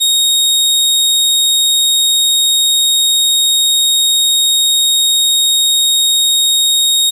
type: tone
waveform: sawtooth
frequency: 3741 Hz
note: A#7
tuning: 5 cents sharp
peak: -6 dBFS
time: 0-7.11 s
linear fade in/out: 20 ms
effects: resampled to 32000 Hz + 7-bit